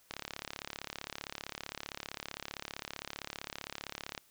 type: click train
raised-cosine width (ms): 0.2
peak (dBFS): -21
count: 145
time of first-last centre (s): 0.11-4.178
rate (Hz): 35.4
effects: white hiss -66 dBFS RMS until 4.3 s